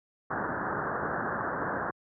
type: low-pass noise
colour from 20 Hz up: white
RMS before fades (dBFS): -32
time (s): 0.3-1.91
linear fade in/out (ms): 10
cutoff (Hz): 1700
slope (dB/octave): 96
effects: high-pass 100 Hz 12 dB/octave